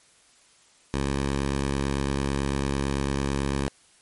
10% pulse tone, 69 Hz, C#2, 7 cents flat, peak -16 dBFS, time 0.94-3.68 s, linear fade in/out 0 ms, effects white hiss -58 dBFS RMS until 4.01 s + MP3 48 kbps

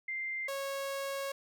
sine / sawtooth tone pair in turn, 2092 / 550.1 Hz, C7 / C#5, -1 / -13 cents, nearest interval octave + major seventh, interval 2312 cents, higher first, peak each -34 / -31 dBFS, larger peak second, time 0.08-0.48 / 0.48-1.32 s, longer second, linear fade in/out 5 ms, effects none

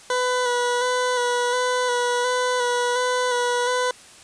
20% pulse tone with vibrato, 493.9 Hz, B4, in tune, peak -15 dBFS, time 0.1-3.91 s, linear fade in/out 2 ms, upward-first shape square, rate 1.4 Hz, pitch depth 22 cents each way, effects white hiss -46 dBFS RMS until 4.23 s + resampled to 22050 Hz

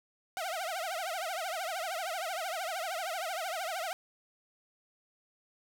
sawtooth tone with vibrato, 703 Hz, F5, 11 cents sharp, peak -30 dBFS, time 0.37-3.93 s, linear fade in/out 0 ms, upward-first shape triangle, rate 13 Hz, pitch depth 230 cents each way, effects none

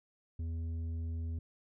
sine tone with tanh clipping, 82.41 Hz, E2, in tune, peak -36 dBFS, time 0.39-1.39 s, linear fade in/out 5 ms, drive 7 dB, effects none

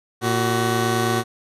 15% pulse tone pair together, 115.51 / 375.3 Hz, A#2 / F#4, -15 / +25 cents, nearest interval octave + minor sixth, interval 2040 cents, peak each -15 / -15 dBFS, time 0.21-1.24 s, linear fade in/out 50 ms, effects resampled to 32000 Hz

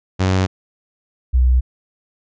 sawtooth / sine tone pair in turn, 93.9 / 62.67 Hz, F#2 / B1, +26 / +26 cents, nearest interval perfect fifth, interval 700 cents, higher first, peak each -10 dBFS, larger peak neither, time 0.19-0.47 / 1.33-1.61 s, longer neither, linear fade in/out 20 ms, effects resampled to 16000 Hz

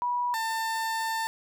sine / 30% pulse tone pair in turn, 975 / 896 Hz, B5 / A5, -23 / +31 cents, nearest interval minor second, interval 146 cents, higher first, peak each -25 dBFS, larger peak neither, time 0.02-0.34 / 0.34-1.27 s, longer second, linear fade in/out 0 ms, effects none

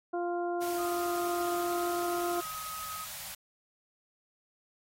harmonic tone, 348.9 Hz, F4, 2 cents flat, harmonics 1 / 2 / 3 / 4, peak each -32 / -34 / -44 / -44 dBFS, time 0.13-2.41 s, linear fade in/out 10 ms
white band-stop noise, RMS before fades -42 dBFS, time 0.61-3.35 s, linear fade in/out 10 ms, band 210 to 550 Hz, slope 96 dB/octave
sine tone with pitch glide, 1244.5 to 1264.8 Hz, D#6 to D#6, 0 to +28 cents, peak -39 dBFS, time 0.78-3.05 s, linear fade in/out 10 ms, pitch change +28 cents, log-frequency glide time 1.58-1.78 s
effects AAC 48 kbps

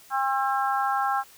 harmonic tone, 268.2 Hz, C4, 43 cents sharp, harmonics 3 / 4 / 5 / 6, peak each -25 / -29 / -28 / -33 dBFS, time 0.1-1.24 s, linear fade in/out 50 ms, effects white hiss -52 dBFS RMS until 1.37 s

